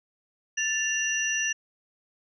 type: tone cluster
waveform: sine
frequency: 1760 / 2779 / 5860 Hz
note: A6 / F7 / F#8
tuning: 0 / -9 / -18 cents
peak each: -29 dBFS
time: 0.57-1.53 s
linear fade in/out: 10 ms
effects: none